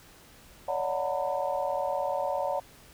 sine tone cluster, 563 / 603 / 733 / 907 / 984 Hz, C#5 / D5 / F#5 / A#5 / B5, +27 / +46 / -16 / -48 / -7 cents, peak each -31 / -34 / -33 / -34 / -39 dBFS, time 0.68-2.6 s, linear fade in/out 5 ms, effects pink hiss -54 dBFS RMS until 2.93 s

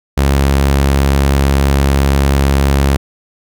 sawtooth tone, 69 Hz, C#2, 7 cents flat, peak -5 dBFS, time 0.17-2.97 s, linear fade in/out 10 ms, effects none

